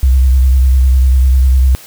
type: tone with vibrato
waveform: sine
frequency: 64.9 Hz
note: C2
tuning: 13 cents flat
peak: -5 dBFS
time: 0.03-1.75 s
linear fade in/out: 0 ms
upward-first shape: square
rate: 10 Hz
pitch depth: 42 cents each way
effects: white hiss -36 dBFS RMS until 1.86 s